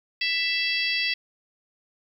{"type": "harmonic tone", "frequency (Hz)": 662, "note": "E5", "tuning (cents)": 7, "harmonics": [3, 4, 5, 6, 7, 8], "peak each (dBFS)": [-29, -27, -30, -37, -29, -37], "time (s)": [0.21, 1.14], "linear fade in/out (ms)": 5, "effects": ["9-bit"]}